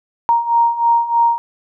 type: beating tone pair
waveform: sine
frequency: 932.3 / 935.5 Hz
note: A#5 / A#5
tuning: 0 / +6 cents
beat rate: 3.2 Hz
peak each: -17 / -13 dBFS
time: 0.29-1.38 s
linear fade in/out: 0 ms
effects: none